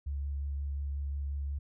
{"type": "tone with vibrato", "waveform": "sine", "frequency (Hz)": 70.5, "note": "C#2", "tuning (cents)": 30, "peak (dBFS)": -32, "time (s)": [0.06, 1.59], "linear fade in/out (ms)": 10, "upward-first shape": "sine", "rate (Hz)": 5.6, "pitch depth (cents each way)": 14, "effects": []}